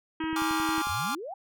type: harmonic tone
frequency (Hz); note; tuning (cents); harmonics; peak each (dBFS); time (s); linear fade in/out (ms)
319; D#4; +43; 1 / 3 / 4 / 5 / 6 / 7 / 8 / 9 / 10; -29 / -37 / -42 / -41 / -43 / -48 / -45 / -47 / -47; 0.2-0.82; 5
type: click train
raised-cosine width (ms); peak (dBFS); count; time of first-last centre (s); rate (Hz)
3; -29; 8; 0.24-0.871; 11.1
type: chord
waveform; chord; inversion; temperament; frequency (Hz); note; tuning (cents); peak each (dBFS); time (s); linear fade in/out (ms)
45% pulse; D half-diminished seventh; second; equal; 830.6 / 1046.5 / 1174.7 / 1396.9; Ab5 / C6 / D6 / F6; 0 / 0 / 0 / 0; -34 / -38 / -32 / -34; 0.36-1.15; 2
type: exponential sweep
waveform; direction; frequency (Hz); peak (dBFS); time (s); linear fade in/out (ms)
sine; up; 76.1 to 830.6; -35; 0.89-1.34; 5
effects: none